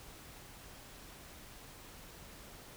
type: silence
effects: pink hiss -53 dBFS RMS until 2.76 s